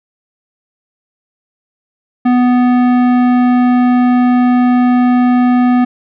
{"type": "tone with tanh clipping", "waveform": "sine", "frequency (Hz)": 247.6, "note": "B3", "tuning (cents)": 5, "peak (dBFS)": -9, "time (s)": [2.25, 5.85], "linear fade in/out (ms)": 10, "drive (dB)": 15, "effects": []}